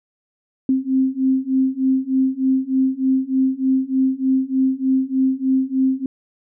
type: beating tone pair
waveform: sine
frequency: 261.6 / 264.9 Hz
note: C4 / C4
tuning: 0 / +22 cents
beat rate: 3.3 Hz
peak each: -19 / -18 dBFS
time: 0.69-6.06 s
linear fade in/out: 2 ms
effects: none